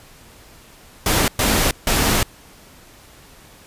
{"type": "noise bursts at uneven times", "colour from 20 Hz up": "pink", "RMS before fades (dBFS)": -17, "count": 3, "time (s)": [[1.06, 1.28], [1.39, 1.71], [1.87, 2.23]], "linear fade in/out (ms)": 2, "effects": ["pink hiss -46 dBFS RMS until 3.66 s", "resampled to 32000 Hz"]}